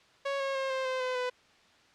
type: tone with pitch steps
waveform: sawtooth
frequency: 554.4 / 544.9 / 535.5 / 526.3 / 517.3 / 508.4 / 499.7 Hz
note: C#5 / C#5 / C5 / C5 / C5 / C5 / B4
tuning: 0 / -30 / +40 / +10 / -20 / -50 / +20 cents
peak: -26 dBFS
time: 0.25-1.3 s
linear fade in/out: 10 ms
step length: 150 ms
effects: white hiss -61 dBFS RMS until 1.94 s + low-pass 4000 Hz 12 dB/octave